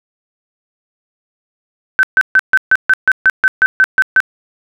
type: tone bursts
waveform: sine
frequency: 1533 Hz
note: G6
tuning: 39 cents flat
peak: -5 dBFS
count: 13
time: 1.99-4.203 s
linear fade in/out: 0 ms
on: 41 ms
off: 140 ms
effects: none